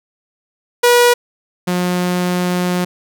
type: tone pair in turn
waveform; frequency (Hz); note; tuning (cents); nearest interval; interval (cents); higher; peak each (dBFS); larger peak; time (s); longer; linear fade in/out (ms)
sawtooth; 483.6 / 179.17; B4 / F3; -36 / +45; octave + perfect fourth; 1719; first; -4 / -11; first; 0.83-1.14 / 1.67-2.85; second; 10
effects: none